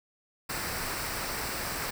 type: noise with comb filter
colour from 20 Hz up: pink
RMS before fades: -34 dBFS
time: 0.49-1.91 s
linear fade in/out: 10 ms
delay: 0.3 ms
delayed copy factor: -0.5
effects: none